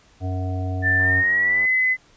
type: harmonic tone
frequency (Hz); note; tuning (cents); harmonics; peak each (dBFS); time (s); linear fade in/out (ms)
92.5; F#2; 0; 1 / 3 / 5 / 7 / 8; -23 / -32 / -40 / -36 / -36; 0.2-1.24; 50
type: tone with pitch glide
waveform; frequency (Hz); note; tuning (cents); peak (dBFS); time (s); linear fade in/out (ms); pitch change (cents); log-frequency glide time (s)
sine; 1774 to 2026; A6 to B6; +14 to +44; -16; 0.82-1.97; 50; +230; 1.01-1.65
type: click train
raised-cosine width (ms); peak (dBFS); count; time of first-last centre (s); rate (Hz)
1; -25; 61; 1-1.652; 92
effects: pink hiss -55 dBFS RMS until 2.16 s + resampled to 16000 Hz